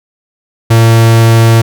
45% pulse tone, 114.1 Hz, A#2, 37 cents flat, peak -3 dBFS, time 0.7-1.62 s, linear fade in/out 10 ms, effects none

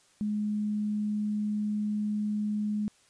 sine tone, 209.9 Hz, G#3, 19 cents sharp, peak -27 dBFS, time 0.21-2.88 s, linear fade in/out 0 ms, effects white hiss -63 dBFS RMS until 3.09 s + resampled to 22050 Hz

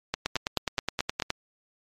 two click trains, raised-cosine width 0.2 ms, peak -9 / -9 dBFS, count 11 / 6, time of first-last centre 0.26-1.304 / 0.14-1.222 s, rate 9.58 / 4.62 Hz, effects MP3 96 kbps

